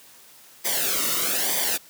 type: noise with flanger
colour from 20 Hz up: white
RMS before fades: -24 dBFS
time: 0.64-1.78 s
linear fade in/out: 20 ms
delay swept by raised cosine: 0.73 to 1.24 ms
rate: 1.1 Hz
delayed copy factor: -0.75
effects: white hiss -50 dBFS RMS until 1.89 s + high-pass 100 Hz 12 dB/octave